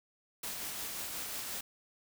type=noise with tremolo; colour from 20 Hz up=white; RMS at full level=-39 dBFS; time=0.43-1.61 s; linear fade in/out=5 ms; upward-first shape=sine; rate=5.6 Hz; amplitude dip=25%; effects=none